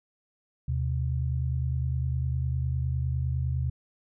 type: tone pair together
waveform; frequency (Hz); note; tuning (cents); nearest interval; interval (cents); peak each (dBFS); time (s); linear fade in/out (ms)
sine; 77.84 / 127.7; D#2 / C3; +1 / -42; major sixth; 857; -28; 0.68-3.7; 5
effects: none